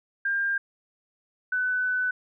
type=tone pair in turn; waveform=sine; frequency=1600 / 1501 Hz; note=G6 / F#6; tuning=+35 / +24 cents; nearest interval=minor second; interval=111 cents; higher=first; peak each=-23 dBFS; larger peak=neither; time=0.25-0.58 / 1.52-2.11 s; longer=second; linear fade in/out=5 ms; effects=none